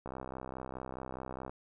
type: click train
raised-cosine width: 1 ms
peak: -27 dBFS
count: 94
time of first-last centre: 0.06-1.495 s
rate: 64.8 Hz
effects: none